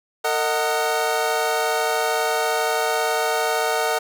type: chord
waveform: 25% pulse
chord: D# minor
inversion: second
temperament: equal with one note detuned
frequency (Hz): 454.5 / 622.3 / 740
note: A#4 / D#5 / F#5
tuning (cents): -44 / 0 / 0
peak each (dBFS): -20 / -21 / -20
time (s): 0.24-3.99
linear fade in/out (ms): 10
effects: none